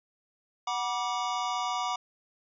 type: chord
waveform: square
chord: B minor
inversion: second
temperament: equal with one note detuned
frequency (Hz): 740 / 965.8 / 1174.7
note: F#5 / B5 / D6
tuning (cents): 0 / -39 / 0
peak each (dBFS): -34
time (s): 0.67-1.96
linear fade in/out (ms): 5
effects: resampled to 16000 Hz